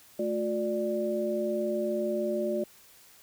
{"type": "tone cluster", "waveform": "sine", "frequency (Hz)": [218.3, 359.7, 589], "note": ["A3", "F#4", "D5"], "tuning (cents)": [-13, -49, 5], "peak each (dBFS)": [-33, -31, -30], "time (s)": [0.19, 2.64], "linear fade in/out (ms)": 5, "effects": ["white hiss -56 dBFS RMS until 3.22 s"]}